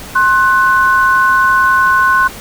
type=tone pair together; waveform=sine; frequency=1061 / 1491.8 Hz; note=C6 / F#6; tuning=+24 / +14 cents; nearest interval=tritone; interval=590 cents; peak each=-10 dBFS; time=0.15-2.28 s; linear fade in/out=10 ms; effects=pink hiss -30 dBFS RMS until 2.4 s